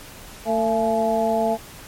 harmonic tone with a mistuned harmonic, 224.7 Hz, A3, 37 cents sharp, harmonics 1 / 2 / 3 / 4, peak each -25 / -25 / -20 / -26 dBFS, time 0.45-1.58 s, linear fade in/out 50 ms, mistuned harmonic 4, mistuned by -87 cents, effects pink hiss -41 dBFS RMS until 1.87 s + MP3 64 kbps

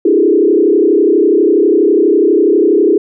sine tone with frequency modulation, 370 Hz, F#4, in tune, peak -6 dBFS, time 0.05-2.98 s, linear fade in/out 5 ms, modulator 32.2 Hz, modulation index 2, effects none

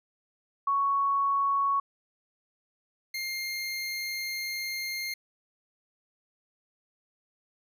sine / 25% pulse tone pair in turn, 1112 / 2117 Hz, C#6 / C7, +5 / +20 cents, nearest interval major seventh, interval 1115 cents, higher second, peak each -23 / -28 dBFS, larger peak first, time 0.67-1.8 / 3.14-5.14 s, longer second, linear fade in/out 5 ms, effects none

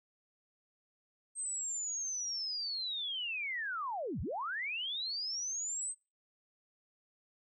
sine linear two-way sweep, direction down then up, 8380 to 55 to 8380 Hz, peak -35 dBFS, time 1.35-5.95 s, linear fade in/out 50 ms, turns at 4.21 s, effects noise-tail reverb RT60 0.3 s tail -26 dB re dry

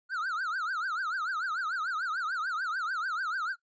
triangle tone with vibrato, 1396.9 Hz, F6, in tune, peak -28 dBFS, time 0.09-3.56 s, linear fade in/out 50 ms, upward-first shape triangle, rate 6.8 Hz, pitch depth 250 cents each way, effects noise-tail reverb RT60 0.1 s tail -20 dB re dry + resampled to 16000 Hz

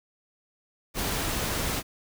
pink noise, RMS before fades -29 dBFS, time 0.94-1.83 s, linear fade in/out 50 ms, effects none

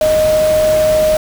sine tone in noise, 620 Hz, D#5, 6 cents flat, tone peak -9 dBFS, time 0.01-1.17 s, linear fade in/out 2 ms, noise pink, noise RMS -23 dBFS, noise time 0.01-1.17 s, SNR +11 dB, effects none

